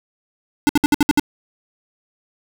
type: tone bursts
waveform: square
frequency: 293.7 Hz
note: D4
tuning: in tune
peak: -11 dBFS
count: 7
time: 0.67-1.196 s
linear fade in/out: 0 ms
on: 22 ms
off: 62 ms
effects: none